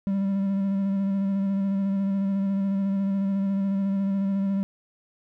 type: tone with vibrato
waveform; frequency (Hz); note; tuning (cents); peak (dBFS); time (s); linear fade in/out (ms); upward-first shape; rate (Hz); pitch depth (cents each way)
triangle; 196; G3; 0; -20; 0.07-4.63; 0; square; 14; 18
effects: none